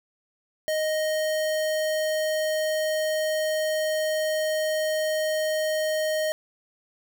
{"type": "tone", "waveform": "square", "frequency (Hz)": 622.3, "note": "D#5", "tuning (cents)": 0, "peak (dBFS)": -24, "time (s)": [0.68, 6.32], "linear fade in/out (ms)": 0, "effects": []}